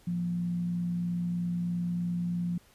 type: tone with frequency modulation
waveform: sine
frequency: 174.61 Hz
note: F3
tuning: in tune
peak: -28 dBFS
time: 0.07-2.58 s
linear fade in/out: 5 ms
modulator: 63.1 Hz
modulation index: 0.26
effects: pink hiss -61 dBFS RMS until 2.74 s + resampled to 32000 Hz